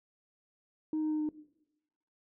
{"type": "tone with pitch steps", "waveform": "sine", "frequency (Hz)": [311.1, 309, 306.8, 304.7], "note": ["D#4", "D#4", "D#4", "D#4"], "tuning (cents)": [0, -12, -24, -36], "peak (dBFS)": -28, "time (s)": [0.93, 1.29], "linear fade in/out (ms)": 2, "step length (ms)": 90, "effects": ["noise-tail reverb RT60 0.9 s tail -18 dB re dry", "tanh soft clip ceiling -27 dBFS"]}